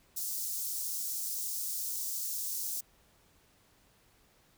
white high-pass noise, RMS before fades -36 dBFS, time 0.16-2.81 s, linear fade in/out 10 ms, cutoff 5300 Hz, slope 24 dB/octave, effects pink hiss -66 dBFS RMS until 4.57 s

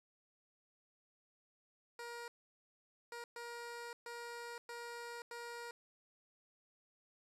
15% pulse tone bursts at uneven times, 473.3 Hz, A#4, 26 cents sharp, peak -39 dBFS, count 6, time 1.99-2.28 / 3.12-3.24 / 3.36-3.93 / 4.06-4.58 / 4.69-5.22 / 5.31-5.71 s, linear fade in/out 2 ms, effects low-pass 11000 Hz 12 dB/octave + 13-bit

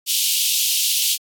pink high-pass noise, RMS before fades -19 dBFS, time 0.06-1.18 s, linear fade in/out 50 ms, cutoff 2800 Hz, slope 48 dB/octave, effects AAC 64 kbps

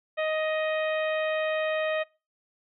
harmonic tone, 625 Hz, D#5, 8 cents sharp, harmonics 1 / 2 / 3 / 4 / 5 / 6, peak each -26 / -36 / -34 / -37 / -42 / -46 dBFS, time 0.17-2.04 s, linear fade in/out 20 ms, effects noise-tail reverb RT60 0.3 s tail -24 dB re dry

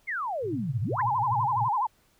sine exponential two-way sweep, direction down then up, 2235 to 92.5 to 2235 Hz, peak -28 dBFS, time 0.07-1.02 s, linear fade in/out 20 ms, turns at 0.81 s
white band-pass noise, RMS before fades -35 dBFS, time 0.42-1.69 s, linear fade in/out 10 ms, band 110 to 130 Hz, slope 96 dB/octave
sine tone with vibrato, 920 Hz, A#5, 23 cents flat, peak -23 dBFS, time 0.98-1.87 s, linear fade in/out 10 ms, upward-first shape sine, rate 12 Hz, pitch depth 220 cents each way
effects pink hiss -65 dBFS RMS until 2.19 s

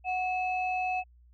sine tone pair together, 738.2 / 2596 Hz, F#5 / E7, -4 / -27 cents, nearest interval octave + minor seventh, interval 2177 cents, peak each -28 / -33 dBFS, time 0.04-1.04 s, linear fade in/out 50 ms, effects tanh soft clip ceiling -20 dBFS + added 60 Hz sine -55 dBFS peak until 1.33 s

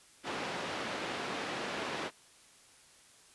pink band-pass noise, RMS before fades -38 dBFS, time 0.23-2.11 s, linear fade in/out 50 ms, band 270 to 3500 Hz, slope 12 dB/octave, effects white hiss -60 dBFS RMS until 3.34 s + resampled to 24000 Hz

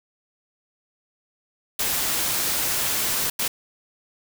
white noise bursts at uneven times, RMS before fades -24 dBFS, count 2, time 1.79-3.3 / 3.39-3.48 s, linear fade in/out 5 ms, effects none

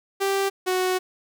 sawtooth tone pair in turn, 392 / 369.4 Hz, G4 / F#4, 0 / -3 cents, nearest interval minor second, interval 103 cents, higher first, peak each -17 dBFS, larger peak neither, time 0.2-0.5 / 0.66-0.99 s, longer second, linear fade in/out 20 ms, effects none

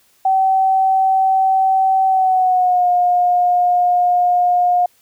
sine tone with pitch glide, 765 to 713.8 Hz, G5 to F5, -42 to +38 cents, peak -11 dBFS, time 0.25-4.86 s, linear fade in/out 5 ms, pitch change -120 cents, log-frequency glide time 2.07-2.89 s, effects white hiss -56 dBFS RMS until 5.01 s

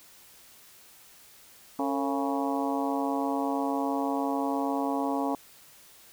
harmonic tone with a mistuned harmonic, 138.59 Hz, C#3, in tune, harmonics 2 / 3 / 4 / 5 / 6 / 7 / 8, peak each -29 / -36 / -37 / -34 / -34 / -36 / -39 dBFS, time 1.79-5.35 s, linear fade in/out 2 ms, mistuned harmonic 3, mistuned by +130 cents, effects white hiss -54 dBFS RMS until 6.12 s

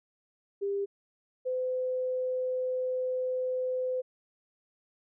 sine tone pair in turn, 399.3 / 509.5 Hz, G4 / C5, +32 / -46 cents, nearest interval major third, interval 422 cents, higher second, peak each -28 dBFS, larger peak neither, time 0.61-0.86 / 1.45-4.02 s, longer second, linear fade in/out 20 ms, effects none

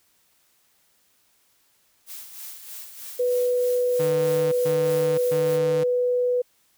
blue noise with tremolo, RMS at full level -37 dBFS, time 2.06-5.59 s, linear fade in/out 50 ms, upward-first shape sine, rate 3.2 Hz, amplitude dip 55%
sine tone, 493.9 Hz, B4, in tune, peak -19 dBFS, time 3.19-6.42 s, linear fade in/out 10 ms
sawtooth tone bursts, 152.4 Hz, D#3, 36 cents flat, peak -24 dBFS, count 3, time 3.99-5.84 s, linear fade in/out 10 ms, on 530 ms, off 130 ms
effects white hiss -64 dBFS RMS until 6.77 s

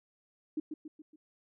sine tone with echo, 307.7 Hz, D#4, 19 cents flat, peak -30 dBFS, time 0.57-0.6 s, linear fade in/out 5 ms, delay 140 ms, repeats 4, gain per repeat -6 dB, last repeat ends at 1.16 s, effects none

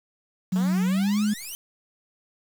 sine tone with pitch glide, 185 to 210.1 Hz, F#3 to G#3, 0 to +20 cents, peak -20 dBFS, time 0.52-1.34 s, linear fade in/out 10 ms, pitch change +220 cents, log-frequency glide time 0.87-1.19 s
10% pulse exponential sweep, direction up, 212.7 to 3136 Hz, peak -26 dBFS, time 0.56-1.55 s, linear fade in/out 0 ms
effects 7-bit

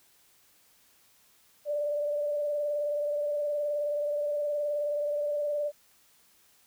sine tone with vibrato, 587.3 Hz, D5, in tune, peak -27 dBFS, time 1.65-5.72 s, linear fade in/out 50 ms, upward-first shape sine, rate 19 Hz, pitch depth 28 cents each way, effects white hiss -63 dBFS RMS until 6.66 s

